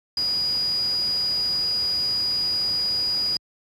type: tone in noise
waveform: sine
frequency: 4900 Hz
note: D#8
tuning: 27 cents flat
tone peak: -21 dBFS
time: 0.17-3.37 s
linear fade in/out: 2 ms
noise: pink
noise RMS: -39 dBFS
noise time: 0.17-3.37 s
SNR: +15 dB
effects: high-pass 60 Hz 12 dB/octave + resampled to 32000 Hz